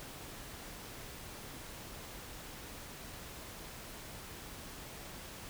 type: silence
effects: pink hiss -48 dBFS RMS until 5.49 s